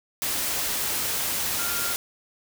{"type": "tone in noise", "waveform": "sine", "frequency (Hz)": 1396.9, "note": "F6", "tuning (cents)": 0, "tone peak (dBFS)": -33, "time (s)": [1.59, 1.93], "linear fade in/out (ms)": 0, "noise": "white", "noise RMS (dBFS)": -27, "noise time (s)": [0.22, 1.96], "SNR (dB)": -9, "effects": []}